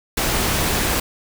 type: noise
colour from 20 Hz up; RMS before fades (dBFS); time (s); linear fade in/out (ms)
pink; -20; 0.17-1; 5
effects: none

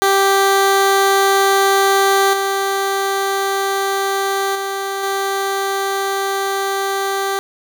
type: tone with level steps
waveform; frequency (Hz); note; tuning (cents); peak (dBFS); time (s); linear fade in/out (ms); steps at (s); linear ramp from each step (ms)
15% pulse; 391.7; G4; -1; -5 / -10 / -14 / -11; 0.02-7.39; 0; 2.33 / 4.55 / 5.03; 5
effects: none

